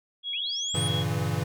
sine tone, 3322 Hz, G#7, in tune, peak -29 dBFS, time 0.23-1.05 s, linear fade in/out 50 ms
sine linear sweep, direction up, 2221 to 9600 Hz, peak -33 dBFS, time 0.33-0.88 s, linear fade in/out 5 ms
square chord, G diminished seventh, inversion none, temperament equal with one note detuned, 98 / 116.54 / 141.34 / 164.81 Hz, G2 / Bb2 / Db3 / Fb3, 0 / 0 / +34 / 0 cents, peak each -32 dBFS, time 0.74-1.44 s, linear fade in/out 10 ms
effects none

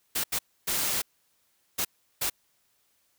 white noise bursts at uneven times, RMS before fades -28 dBFS, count 5, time 0.15-0.24 / 0.32-0.39 / 0.67-1.02 / 1.78-1.85 / 2.21-2.3 s, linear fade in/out 10 ms, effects white hiss -70 dBFS RMS until 3.18 s

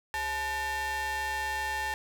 45% pulse ring-modulated tone, 466.2 Hz, A#4, in tune, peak -27 dBFS, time 0.14-1.94 s, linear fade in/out 0 ms, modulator 1330 Hz, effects none

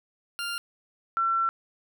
20% pulse / sine tone pair in turn, 1396.9 / 1350.1 Hz, F6 / E6, 0 / +41 cents, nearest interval minor second, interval 59 cents, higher first, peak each -25 / -22 dBFS, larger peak second, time 0.39-0.58 / 1.17-1.49 s, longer second, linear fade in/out 0 ms, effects none

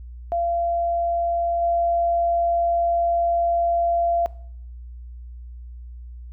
sine tone with level steps, 685 Hz, F5, 34 cents flat, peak -20 / -18 dBFS, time 0.32-4.26 s, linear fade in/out 0 ms, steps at 1.61 s, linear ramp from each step 20 ms, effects noise-tail reverb RT60 0.6 s tail -20 dB re dry + added 60 Hz sine -35 dBFS peak until 6.32 s

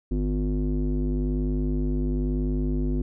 square tone with low-pass filter, 50.5 Hz, G#1, 48 cents flat, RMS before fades -25 dBFS, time 0.11-3.02 s, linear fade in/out 5 ms, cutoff 300 Hz, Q 7.4, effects none

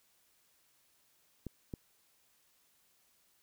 clicks, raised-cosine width 3 ms, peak -27 dBFS, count 2, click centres 1.467 / 1.738 s, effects white hiss -71 dBFS RMS until 3.42 s

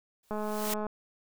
white noise with exponential growth, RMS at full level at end -31 dBFS, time 0.23-0.74 s, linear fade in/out 5 ms, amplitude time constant 110 ms
click train, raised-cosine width 1 ms, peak -22 dBFS, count 119, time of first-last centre 0.31-0.867 s, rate 212 Hz
effects none

